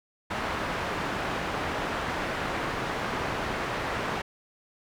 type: low-pass noise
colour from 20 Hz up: white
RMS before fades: -31 dBFS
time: 0.3-4.22 s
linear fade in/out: 10 ms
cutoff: 1500 Hz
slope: 12 dB/octave
effects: none